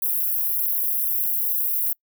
white high-pass noise, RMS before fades -23 dBFS, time 0.02-1.93 s, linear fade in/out 5 ms, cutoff 11000 Hz, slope 96 dB/octave, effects noise-tail reverb RT60 0.1 s tail -26 dB re dry

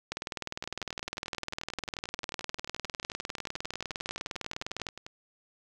two click trains, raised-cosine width 0.2 ms, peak -16 / -24 dBFS, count 95 / 51, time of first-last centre 0.12-4.867 / 0.64-5.065 s, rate 19.8 / 11.3 Hz, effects 9-bit

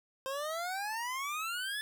25% pulse exponential sweep, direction up, 523.3 to 1747 Hz, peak -31 dBFS, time 0.26-1.81 s, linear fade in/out 0 ms, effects none

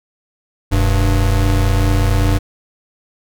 square tone pair together, 42.36 / 98 Hz, E1 / G2, +48 / 0 cents, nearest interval octave + minor third, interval 1452 cents, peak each -15 dBFS, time 0.71-2.39 s, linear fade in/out 20 ms, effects none

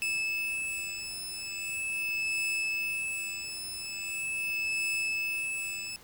40% pulse beating tone pair, 2615 / 2615.41 Hz, E7 / E7, -15 / -14 cents, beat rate 0.41 Hz, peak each -32 / -34 dBFS, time 0.02-5.96 s, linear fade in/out 0 ms, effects pink hiss -54 dBFS RMS until 6.03 s

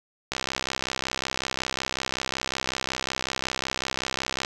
click train, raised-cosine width 0.2 ms, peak -9 dBFS, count 271, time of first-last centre 0.32-4.448 s, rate 65.4 Hz, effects none

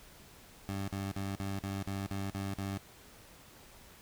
20% pulse tone bursts, 98 Hz, G2, in tune, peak -30 dBFS, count 9, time 0.69-2.776 s, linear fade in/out 0 ms, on 190 ms, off 47 ms, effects pink hiss -56 dBFS RMS until 4.01 s

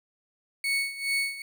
35% pulse tone with tremolo, 2217 Hz, C#7, in tune, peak -22 dBFS, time 0.64-1.42 s, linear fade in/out 2 ms, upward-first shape sine, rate 2.4 Hz, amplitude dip 80%, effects none

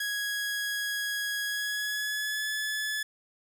sawtooth tone with pitch glide, 1661.2 to 1719.8 Hz, G#6 to A6, 0 to -40 cents, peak -26 dBFS, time 0-3.03 s, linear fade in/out 5 ms, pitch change +60 cents, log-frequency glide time 1.44-2.48 s, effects none

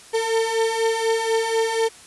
35% pulse beating tone pair, 447.8 / 451.9 Hz, A4 / A4, +30 / +46 cents, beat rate 4.1 Hz, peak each -23 / -19 dBFS, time 0.13-1.89 s, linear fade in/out 20 ms, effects white hiss -45 dBFS RMS until 2.06 s + resampled to 24000 Hz

